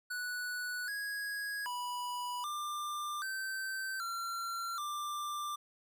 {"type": "tone with pitch steps", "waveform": "square", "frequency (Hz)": [1477, 1657, 981, 1191, 1548, 1367, 1184], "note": ["F#6", "G#6", "B5", "D6", "G6", "F6", "D6"], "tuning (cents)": [-3, -4, -12, 24, -22, -37, 14], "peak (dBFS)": -37, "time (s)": [0.1, 5.56], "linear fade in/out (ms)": 10, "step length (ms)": 780, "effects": []}